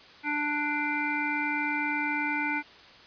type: harmonic tone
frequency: 295.3 Hz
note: D4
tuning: 10 cents sharp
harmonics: 1 / 3 / 5 / 7 / 8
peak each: -33 / -33 / -33 / -33 / -33 dBFS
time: 0.23-2.63 s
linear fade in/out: 50 ms
effects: white hiss -51 dBFS RMS until 3.06 s + resampled to 11025 Hz